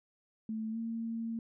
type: tone with pitch glide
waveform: sine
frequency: 220 to 228 Hz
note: A3 to A#3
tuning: 0 to -38 cents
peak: -34 dBFS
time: 0.49-1.39 s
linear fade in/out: 2 ms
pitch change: +62 cents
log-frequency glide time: 0.71-0.77 s
effects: none